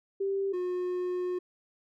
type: tone pair in turn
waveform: sine / triangle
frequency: 392 / 360.8 Hz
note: G4 / F#4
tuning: 0 / -44 cents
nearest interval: minor second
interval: 144 cents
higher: first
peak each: -27 dBFS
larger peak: neither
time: 0.2-0.53 / 0.53-1.39 s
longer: second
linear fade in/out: 10 ms
effects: none